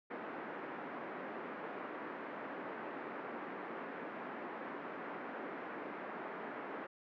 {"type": "band-pass noise", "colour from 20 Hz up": "pink", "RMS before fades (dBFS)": -45, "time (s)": [0.1, 6.87], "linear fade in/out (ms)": 10, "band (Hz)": [240, 1900], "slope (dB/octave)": 24, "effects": []}